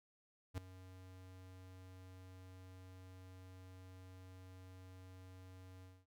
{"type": "tone with ADSR envelope", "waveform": "square", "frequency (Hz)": 92.8, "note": "F#2", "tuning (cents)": 6, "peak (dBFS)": -38, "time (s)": [0.54, 6.06], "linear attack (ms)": 38, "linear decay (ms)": 5, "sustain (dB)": -17, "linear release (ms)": 230, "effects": []}